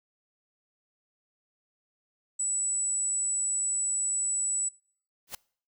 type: tone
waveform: sine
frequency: 7902 Hz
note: B8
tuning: in tune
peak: -26 dBFS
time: 2.39-4.69 s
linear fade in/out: 10 ms
type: noise with exponential growth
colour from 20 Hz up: white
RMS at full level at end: -31 dBFS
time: 5.27-5.35 s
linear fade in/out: 5 ms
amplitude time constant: 17 ms
effects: noise-tail reverb RT60 0.5 s tail -24 dB re dry